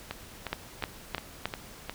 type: two click trains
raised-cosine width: 0.3 ms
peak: -13 / -17 dBFS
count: 4 / 6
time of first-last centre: 0.53-1.456 / 0.11-1.896 s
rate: 3.24 / 2.8 Hz
effects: pink hiss -48 dBFS RMS until 1.94 s